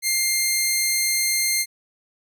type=tone; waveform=10% pulse; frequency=2108 Hz; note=C7; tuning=12 cents sharp; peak=-10 dBFS; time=0.02-1.66 s; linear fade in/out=50 ms; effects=none